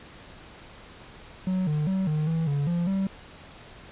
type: tone with pitch steps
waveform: triangle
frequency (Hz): 185.9 / 150.8 / 190.3 / 153 / 162.9 / 142.8 / 172.4 / 193.4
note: F#3 / D3 / F#3 / D#3 / E3 / D3 / F3 / G3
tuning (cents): +8 / +46 / +49 / -29 / -20 / -48 / -22 / -23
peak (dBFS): -21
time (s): 1.47-3.07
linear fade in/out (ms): 2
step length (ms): 200
effects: pink hiss -47 dBFS RMS until 3.91 s + resampled to 8000 Hz